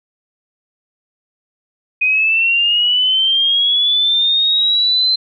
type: linear sweep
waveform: sine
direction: up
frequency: 2489 to 4100 Hz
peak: -11 dBFS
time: 2.01-5.16 s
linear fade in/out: 10 ms
effects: none

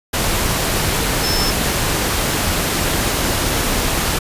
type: tone in noise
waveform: sine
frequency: 5274 Hz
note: E8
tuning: in tune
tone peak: -20 dBFS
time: 1.23-1.51 s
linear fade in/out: 10 ms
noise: pink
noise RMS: -18 dBFS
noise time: 0.13-4.19 s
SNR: -5 dB
effects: resampled to 32000 Hz

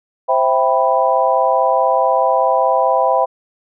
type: chord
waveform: sine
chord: C major seventh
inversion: none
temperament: equal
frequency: 523.3 / 659.3 / 784 / 987.8 Hz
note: C5 / E5 / G5 / B5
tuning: 0 / 0 / 0 / 0 cents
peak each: -17 dBFS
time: 0.28-3.26 s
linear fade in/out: 20 ms
effects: none

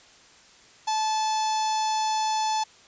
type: tone with notch filter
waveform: sawtooth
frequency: 869 Hz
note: A5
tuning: 22 cents flat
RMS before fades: -25 dBFS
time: 0.87-2.64 s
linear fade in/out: 10 ms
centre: 2000 Hz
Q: 0.53
effects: white hiss -53 dBFS RMS until 2.87 s + resampled to 16000 Hz

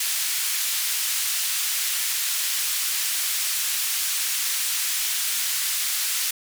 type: band-pass noise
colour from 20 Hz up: white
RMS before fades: -25 dBFS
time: 0-6.31 s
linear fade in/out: 5 ms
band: 1900 to 14000 Hz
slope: 12 dB/octave
effects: none

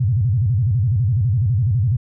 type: tone with vibrato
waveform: sine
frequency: 110.9 Hz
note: A2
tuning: 14 cents sharp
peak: -14 dBFS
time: 0-1.97 s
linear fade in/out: 10 ms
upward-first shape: square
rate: 12 Hz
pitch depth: 240 cents each way
effects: none

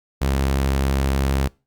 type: tone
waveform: sawtooth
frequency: 67.7 Hz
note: C#2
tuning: 40 cents flat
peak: -14 dBFS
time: 0.21-1.48 s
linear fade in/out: 10 ms
effects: noise-tail reverb RT60 0.3 s tail -24 dB re dry + Opus 48 kbps

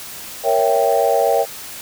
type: chord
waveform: sine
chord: A# diminished seventh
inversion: none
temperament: equal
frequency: 466.2 / 554.4 / 659.3 / 784 Hz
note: A#4 / C#5 / E5 / G5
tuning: 0 / 0 / 0 / 0 cents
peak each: -18 dBFS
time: 0.43-1.46 s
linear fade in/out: 50 ms
effects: tanh soft clip ceiling -3 dBFS + white hiss -33 dBFS RMS until 1.81 s

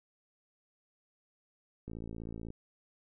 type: click train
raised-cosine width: 3 ms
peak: -30 dBFS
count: 36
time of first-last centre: 1.88-2.504 s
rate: 56.1 Hz
effects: none

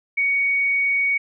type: tone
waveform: sine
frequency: 2238 Hz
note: C#7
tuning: 16 cents sharp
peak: -17 dBFS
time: 0.17-1.18 s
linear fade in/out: 10 ms
effects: none

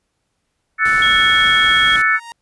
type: chord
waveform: sine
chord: F# minor seventh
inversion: third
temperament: equal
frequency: 1318.5 / 1480 / 1760 / 2217 Hz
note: E6 / F#6 / A6 / C#7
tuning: 0 / 0 / 0 / 0 cents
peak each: -18 / -19 / -15 / -18 dBFS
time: 0.78-2.2 s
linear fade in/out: 50 ms
type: noise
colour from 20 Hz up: pink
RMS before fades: -31 dBFS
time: 0.85-2.02 s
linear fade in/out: 5 ms
type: tone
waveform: sine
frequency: 3284 Hz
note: G#7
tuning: 20 cents flat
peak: -15 dBFS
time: 1.02-1.96 s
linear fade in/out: 2 ms
type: tone with exponential growth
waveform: sawtooth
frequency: 932.3 Hz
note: A#5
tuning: in tune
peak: -25 dBFS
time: 1.81-2.32 s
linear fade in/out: 0 ms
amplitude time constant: 110 ms
effects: pink hiss -70 dBFS RMS until 2.41 s + resampled to 24000 Hz

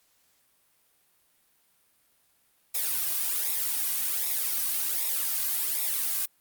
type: noise with flanger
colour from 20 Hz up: blue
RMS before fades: -28 dBFS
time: 2.74-6.26 s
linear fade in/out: 10 ms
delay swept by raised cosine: 0.65 to 2.25 ms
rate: 1.3 Hz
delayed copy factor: -0.65
effects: white hiss -67 dBFS RMS until 6.4 s + Opus 48 kbps

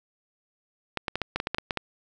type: clicks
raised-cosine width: 0.3 ms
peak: -11 dBFS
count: 11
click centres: 0.973 / 1.082 / 1.156 / 1.217 / 1.36 / 1.401 / 1.471 / 1.546 / 1.584 / 1.708 / 1.773 s
effects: none

